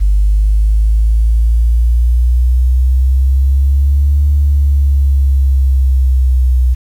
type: exponential two-way sweep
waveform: sine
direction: up then down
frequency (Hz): 49.57 to 72.3 to 62.2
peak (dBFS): -6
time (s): 0-6.75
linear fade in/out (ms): 20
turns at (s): 4.27
effects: tanh soft clip ceiling -2 dBFS + 7-bit